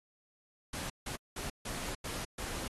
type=noise bursts at uneven times; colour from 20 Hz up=pink; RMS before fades=-40 dBFS; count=6; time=0.73-0.9 / 1.06-1.16 / 1.36-1.5 / 1.65-1.95 / 2.04-2.25 / 2.38-2.68 s; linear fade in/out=5 ms; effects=AAC 32 kbps